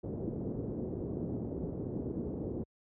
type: low-pass noise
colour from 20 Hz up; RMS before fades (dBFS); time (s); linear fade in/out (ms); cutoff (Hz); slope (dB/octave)
white; -37; 0.03-2.64; 10; 410; 24
effects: high-pass 60 Hz 12 dB/octave